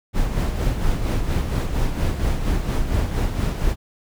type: noise with tremolo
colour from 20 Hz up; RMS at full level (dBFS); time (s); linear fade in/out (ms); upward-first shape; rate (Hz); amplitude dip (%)
brown; -19; 0.13-3.76; 50; sine; 4.3; 50
effects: none